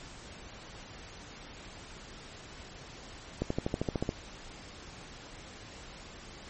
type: accelerating click train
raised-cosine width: 2 ms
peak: -16 dBFS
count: 10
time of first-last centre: 3.42-4.091 s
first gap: 84 ms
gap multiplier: 0.97
effects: pink hiss -48 dBFS RMS until 6.49 s + MP3 32 kbps